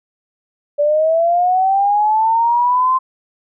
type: linear sweep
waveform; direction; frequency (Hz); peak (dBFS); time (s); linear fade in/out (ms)
sine; up; 577 to 1046.5; -11; 0.78-2.99; 20
effects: none